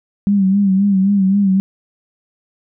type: tone with vibrato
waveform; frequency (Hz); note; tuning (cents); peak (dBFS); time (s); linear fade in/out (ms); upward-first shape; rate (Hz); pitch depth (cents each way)
sine; 196; G3; 0; -10; 0.27-1.6; 0; sine; 3.8; 67
effects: none